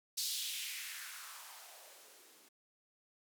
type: noise with band-pass filter sweep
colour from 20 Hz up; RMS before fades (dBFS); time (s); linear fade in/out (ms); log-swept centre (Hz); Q
violet; -45; 0.17-2.49; 10; 4700 to 260; 2.5
effects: none